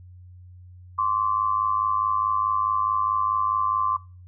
sine tone pair together, 1046.5 / 1151.2 Hz, C6 / D6, 0 / -35 cents, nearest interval major second, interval 165 cents, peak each -23 dBFS, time 0.98-3.97 s, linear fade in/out 10 ms, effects noise-tail reverb RT60 0.4 s tail -25 dB re dry + added 90 Hz sine -43 dBFS peak until 4.27 s

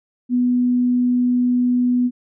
sine tone, 246.9 Hz, B3, in tune, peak -14 dBFS, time 0.29-2.11 s, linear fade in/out 50 ms, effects none

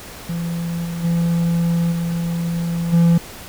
triangle tone with level steps, 169.3 Hz, E3, 46 cents sharp, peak -19 / -21 / -13 / -17 / -8 dBFS, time 0.29-3.18 s, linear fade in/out 5 ms, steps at 0.84 / 1.03 / 1.91 / 2.92 s, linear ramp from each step 20 ms, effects pink hiss -36 dBFS RMS until 3.48 s

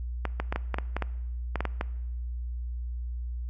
clicks, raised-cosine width 0.5 ms, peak -14 dBFS, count 12, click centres 0.253 / 0.4 / 0.525 / 0.56 / 0.743 / 0.785 / 0.966 / 1.023 / 1.557 / 1.606 / 1.653 / 1.811 s, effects noise-tail reverb RT60 1.0 s tail -20 dB re dry + added 60 Hz sine -31 dBFS peak until 3.49 s

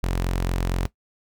sawtooth tone, 44.31 Hz, F1, 26 cents sharp, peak -18 dBFS, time 0.03-0.86 s, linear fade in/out 0 ms, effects noise-tail reverb RT60 0.1 s tail -17 dB re dry

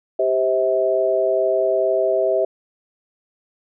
sine chord, C major, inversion second, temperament equal with one note detuned, 392 / 523.3 / 645.3 Hz, G4 / C5 / E5, 0 / 0 / -37 cents, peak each -21 / -22 / -18 dBFS, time 0.19-2.45 s, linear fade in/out 5 ms, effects none

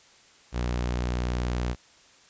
sawtooth tone, 60.7 Hz, B1, 29 cents flat, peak -22 dBFS, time 0.52-1.76 s, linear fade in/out 50 ms, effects white hiss -56 dBFS RMS until 2.29 s + resampled to 16000 Hz

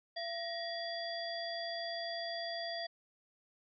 harmonic tone with a mistuned harmonic, 678 Hz, E5, 49 cents sharp, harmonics 1 / 3 / 5 / 7, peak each -40 / -45 / -46 / -43 dBFS, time 0.16-2.87 s, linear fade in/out 10 ms, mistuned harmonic 3, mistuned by -130 cents, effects none

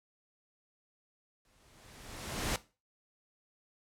pink noise with exponential growth, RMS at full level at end -31 dBFS, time 1.45-2.56 s, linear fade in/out 1 ms, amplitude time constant 240 ms, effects noise-tail reverb RT60 0.3 s tail -17 dB re dry + low-pass 11000 Hz 12 dB/octave

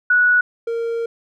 sine / triangle tone pair in turn, 1469 / 462.7 Hz, F#6 / A#4, -13 / -13 cents, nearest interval octave + minor sixth, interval 2000 cents, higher first, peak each -11 / -18 dBFS, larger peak first, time 0.1-0.41 / 0.67-1.06 s, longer second, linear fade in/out 5 ms, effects none

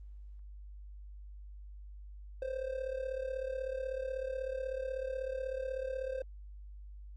triangle tone with amplitude modulation, 523.3 Hz, C5, in tune, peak -30 dBFS, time 2.42-6.22 s, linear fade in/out 2 ms, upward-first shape sine, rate 36.2 Hz, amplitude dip 75%, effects added 50 Hz sine -46 dBFS peak until 7.16 s + Opus 24 kbps

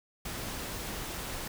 pink noise, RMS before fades -38 dBFS, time 0.25-1.48 s, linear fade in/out 5 ms, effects none

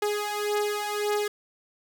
sawtooth beating tone pair, 415.3 / 417.1 Hz, G#4 / G#4, 0 / +7 cents, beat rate 1.8 Hz, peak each -24 / -26 dBFS, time 0.02-1.28 s, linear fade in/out 5 ms, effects none

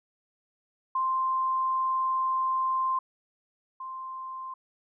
sine tone pair in turn, 1046.5 / 1046.5 Hz, C6 / C6, 0 / 0 cents, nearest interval unison, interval 0 cents, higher neither, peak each -24 / -35 dBFS, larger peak first, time 0.95-2.99 / 3.8-4.54 s, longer first, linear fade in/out 5 ms, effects none

